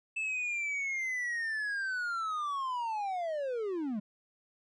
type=linear sweep; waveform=triangle; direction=down; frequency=2637 to 196 Hz; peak=-30 dBFS; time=0.16-4 s; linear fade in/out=10 ms; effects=resampled to 22050 Hz